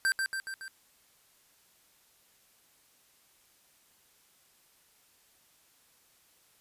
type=tone with echo; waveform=square; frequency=1568 Hz; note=G6; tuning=in tune; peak=-25 dBFS; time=0.05-0.12 s; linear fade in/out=0 ms; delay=140 ms; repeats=4; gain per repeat=-4 dB; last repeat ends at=0.68 s; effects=white hiss -65 dBFS RMS until 6.6 s + resampled to 32000 Hz